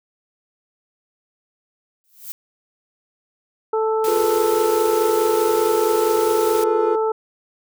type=noise with exponential growth; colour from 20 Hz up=violet; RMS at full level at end=-28 dBFS; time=2.04-2.32 s; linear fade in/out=0 ms; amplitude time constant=60 ms
type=harmonic tone; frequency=440 Hz; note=A4; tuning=in tune; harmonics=1 / 2 / 3; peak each=-18 / -24 / -28 dBFS; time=3.73-7.12 s; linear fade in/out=5 ms
type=noise; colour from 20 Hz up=white; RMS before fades=-31 dBFS; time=4.04-6.64 s; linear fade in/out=2 ms
type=chord; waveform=triangle; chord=F diminished; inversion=none; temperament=equal with one note detuned; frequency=349.2 / 415.3 / 490.2 Hz; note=F4 / Ab4 / Cb5; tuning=0 / 0 / -13 cents; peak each=-22 / -22 / -23 dBFS; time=4.07-6.96 s; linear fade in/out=10 ms
effects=none